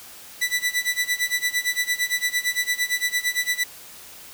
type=tone with tremolo; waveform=sawtooth; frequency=1975.5 Hz; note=B6; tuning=in tune; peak=-15 dBFS; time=0.41-3.64 s; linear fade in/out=10 ms; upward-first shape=sine; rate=8.8 Hz; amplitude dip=90%; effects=white hiss -43 dBFS RMS until 4.33 s